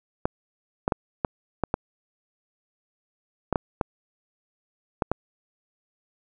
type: clicks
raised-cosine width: 1 ms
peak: -8 dBFS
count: 11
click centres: 0.255 / 0.879 / 0.922 / 1.248 / 1.637 / 1.741 / 3.527 / 3.558 / 3.812 / 5.022 / 5.116 s
effects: none